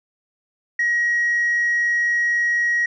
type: tone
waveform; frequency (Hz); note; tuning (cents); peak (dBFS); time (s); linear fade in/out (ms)
sine; 1898; A#6; +31; -15; 0.79-2.86; 5
effects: tanh soft clip ceiling -14 dBFS